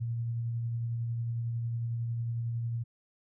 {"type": "tone with tremolo", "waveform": "sine", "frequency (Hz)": 116.8, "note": "A#2", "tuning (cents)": 4, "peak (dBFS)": -29, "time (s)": [0, 2.84], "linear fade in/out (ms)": 20, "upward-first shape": "triangle", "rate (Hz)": 11, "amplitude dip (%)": 25, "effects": []}